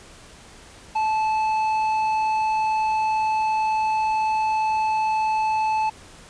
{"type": "tone with low-pass filter", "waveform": "square", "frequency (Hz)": 871, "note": "A5", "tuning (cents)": -18, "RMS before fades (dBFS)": -22, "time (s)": [0.95, 5.9], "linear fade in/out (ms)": 10, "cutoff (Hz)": 2500, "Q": 0.63, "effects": ["pink hiss -46 dBFS RMS until 6.29 s", "resampled to 22050 Hz"]}